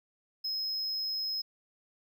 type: tone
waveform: triangle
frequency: 5130 Hz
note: E8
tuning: 48 cents flat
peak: -30 dBFS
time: 0.44-1.42 s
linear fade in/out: 10 ms
effects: 12-bit